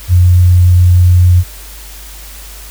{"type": "tone", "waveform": "sine", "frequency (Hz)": 89.3, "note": "F2", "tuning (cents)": 39, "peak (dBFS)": -3, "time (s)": [0.08, 1.44], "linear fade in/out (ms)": 50, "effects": ["added 50 Hz sine -30 dBFS peak until 2.7 s", "white hiss -33 dBFS RMS until 2.7 s"]}